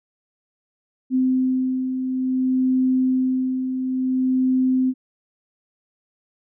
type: beating tone pair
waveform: sine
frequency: 257.6 / 258.17 Hz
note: C4 / C4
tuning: -27 / -23 cents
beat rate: 0.57 Hz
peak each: -27 / -18 dBFS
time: 1.1-4.94 s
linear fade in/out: 50 ms
effects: none